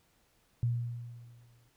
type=tone with exponential decay; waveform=sine; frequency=119.1 Hz; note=A#2; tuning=38 cents sharp; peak=-25 dBFS; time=0.63-1.69 s; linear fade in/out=0 ms; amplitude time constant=230 ms; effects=pink hiss -70 dBFS RMS until 1.76 s